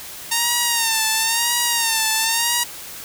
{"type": "tone with vibrato", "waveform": "5% pulse", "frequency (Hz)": 918, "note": "A#5", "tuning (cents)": -27, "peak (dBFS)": -5, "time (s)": [0.31, 2.64], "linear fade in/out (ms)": 10, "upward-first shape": "sine", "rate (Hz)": 0.98, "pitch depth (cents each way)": 74, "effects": ["white hiss -35 dBFS RMS until 3.04 s"]}